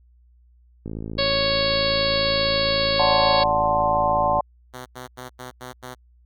click train, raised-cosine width 3 ms, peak -19 dBFS, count 194, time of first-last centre 0.86-4.388 s, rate 54.7 Hz
harmonic tone, 554.4 Hz, C#5, in tune, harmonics 1 / 2 / 3 / 4 / 5 / 6 / 7 / 8 / 9, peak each -22 / -30 / -32 / -31 / -32 / -30 / -29 / -25 / -37 dBFS, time 1.18-3.44 s, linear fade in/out 10 ms
sine chord, D dominant seventh, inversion none, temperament equal with one note detuned, 580.9 / 740 / 880 / 1046.5 Hz, D5 / F#5 / A5 / C6, -19 / 0 / 0 / 0 cents, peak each -23 dBFS, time 2.99-4.41 s, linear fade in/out 5 ms
5% pulse tone bursts, 126.5 Hz, B2, 42 cents sharp, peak -23 dBFS, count 6, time 4.73-5.95 s, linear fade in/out 20 ms, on 130 ms, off 88 ms
effects added 60 Hz sine -52 dBFS peak until 6.25 s

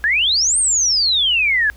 sine exponential two-way sweep, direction up then down, 1637 to 8960 to 1637 Hz, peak -13 dBFS, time 0.04-1.7 s, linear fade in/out 0 ms, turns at 0.58 s, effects added 60 Hz sine -39 dBFS peak until 1.76 s + pink hiss -50 dBFS RMS until 1.76 s

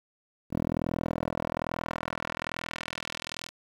10% pulse tone with band-pass filter sweep, 41.17 Hz, E1, 1 cent flat, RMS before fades -34 dBFS, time 0.5-3.51 s, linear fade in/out 50 ms, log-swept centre 290 to 4600 Hz, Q 0.94, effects 9-bit

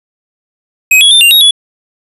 square tone with pitch steps, 2529 / 3353 / 3578 / 2786 / 3776 / 3396 Hz, D#7 / G#7 / A7 / F7 / A#7 / G#7, +28 / +16 / +28 / -5 / +22 / +38 cents, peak -3 dBFS, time 0.91-1.51 s, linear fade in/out 5 ms, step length 100 ms, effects resampled to 32000 Hz

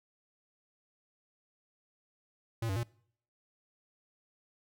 square tone with pitch steps, 114.4 / 96 / 118 Hz, A#2 / G2 / A#2, -32 / -36 / +22 cents, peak -32 dBFS, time 2.62-2.833 s, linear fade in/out 5 ms, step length 71 ms, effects noise-tail reverb RT60 0.6 s tail -24 dB re dry

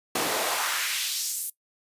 pink noise with high-pass filter sweep, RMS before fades -28 dBFS, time 0.15-1.5 s, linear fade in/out 5 ms, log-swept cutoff 270 to 11000 Hz, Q 1.4, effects noise-tail reverb RT60 0.1 s tail -19 dB re dry + resampled to 32000 Hz

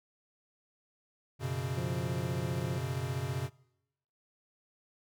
square chord, F# suspended fourth, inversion none, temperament equal, 92.5 / 123.47 / 138.59 Hz, F#2 / B2 / C#3, 0 / 0 / 0 cents, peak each -41 / -37 / -37 dBFS, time 1.39-3.5 s, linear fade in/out 50 ms
harmonic tone, 174.61 Hz, F3, in tune, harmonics 1 / 2 / 3, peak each -38 / -43 / -45 dBFS, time 1.77-2.78 s, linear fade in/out 5 ms
effects noise-tail reverb RT60 0.9 s tail -24 dB re dry

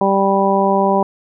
harmonic tone, 196 Hz, G3, in tune, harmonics 1 / 2 / 3 / 4 / 5, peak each -18 / -18 / -18 / -18 / -18 dBFS, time 0.01-1.03 s, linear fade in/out 2 ms, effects none

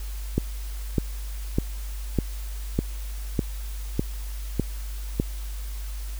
click train, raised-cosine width 3 ms, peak -8 dBFS, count 9, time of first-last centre 0.38-5.199 s, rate 1.66 Hz, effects added 50 Hz sine -30 dBFS peak until 6.19 s + white hiss -45 dBFS RMS until 6.19 s

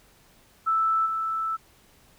sine tone with level steps, 1318.5 Hz, E6, in tune, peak -20 / -25 dBFS, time 0.66-1.57 s, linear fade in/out 20 ms, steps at 1.05 s, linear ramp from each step 20 ms, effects pink hiss -58 dBFS RMS until 2.18 s

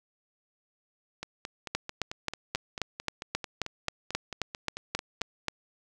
two click trains, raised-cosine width 0.2 ms, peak -11 / -19 dBFS, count 15 / 19, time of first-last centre 1.75-5.483 / 1.23-5.212 s, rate 3.75 / 4.52 Hz, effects none

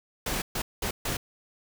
pink noise bursts at uneven times, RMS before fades -30 dBFS, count 4, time 0.26-0.42 / 0.55-0.62 / 0.82-0.91 / 1.05-1.17 s, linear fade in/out 5 ms, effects none

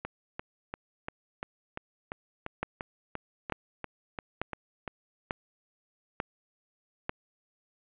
two click trains, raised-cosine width 0.5 ms, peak -15 / -20 dBFS, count 6 / 15, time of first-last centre 2.63-7.094 / 0.05-4.878 s, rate 1.12 / 2.9 Hz, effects resampled to 8000 Hz + 8-bit

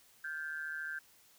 sine tone with amplitude modulation, 1568 Hz, G6, in tune, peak -34 dBFS, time 0.24-0.99 s, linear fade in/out 5 ms, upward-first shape sine, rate 154 Hz, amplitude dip 80%, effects white hiss -64 dBFS RMS until 1.38 s

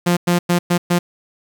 sawtooth tone bursts at uneven times, 175 Hz, F3, 4 cents sharp, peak -9 dBFS, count 5, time 0.06-0.17 / 0.27-0.39 / 0.49-0.59 / 0.7-0.78 / 0.9-0.99 s, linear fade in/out 10 ms, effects 7-bit

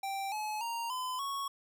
square tone with pitch steps, 783 / 853.9 / 931.1 / 1015.4 / 1107.3 Hz, G5 / G#5 / A#5 / B5 / C#6, -2 / +48 / -2 / +48 / -2 cents, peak -35 dBFS, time 0.03-1.48 s, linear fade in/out 5 ms, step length 290 ms, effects none

